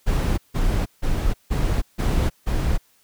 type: noise bursts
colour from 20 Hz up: brown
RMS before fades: -20 dBFS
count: 6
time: 0.06-2.78 s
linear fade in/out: 20 ms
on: 320 ms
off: 160 ms
effects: white hiss -60 dBFS RMS until 3.03 s